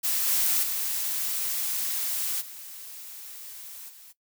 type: noise with level steps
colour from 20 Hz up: blue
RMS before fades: -26 / -24 / -29 / -42 / -49 dBFS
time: 0.03-4.13 s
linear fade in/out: 20 ms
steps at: 0.26 / 0.62 / 2.4 / 3.88 s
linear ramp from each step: 20 ms
effects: noise-tail reverb RT60 0.1 s tail -17 dB re dry